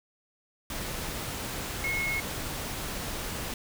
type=tone in noise; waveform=sine; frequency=2174 Hz; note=C#7; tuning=34 cents flat; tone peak=-28 dBFS; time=1.84-2.2 s; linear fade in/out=2 ms; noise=pink; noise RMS=-35 dBFS; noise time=0.7-3.54 s; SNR=+4 dB; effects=none